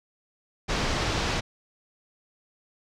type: low-pass noise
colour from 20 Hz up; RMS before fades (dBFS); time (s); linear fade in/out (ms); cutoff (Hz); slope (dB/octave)
pink; -27; 0.68-1.41; 20; 6000; 24
effects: none